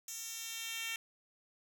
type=tone with high-pass filter sweep; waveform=10% pulse; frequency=454.4 Hz; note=A#4; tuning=44 cents flat; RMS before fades=-42 dBFS; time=0.08-0.96 s; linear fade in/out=2 ms; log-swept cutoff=6200 to 2600 Hz; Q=1.6; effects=none